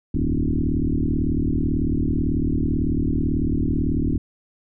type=tone with frequency modulation; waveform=sine; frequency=119.9 Hz; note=A#2; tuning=49 cents sharp; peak=-18 dBFS; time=0.14-4.18 s; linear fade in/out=5 ms; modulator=38.1 Hz; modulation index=5.2; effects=none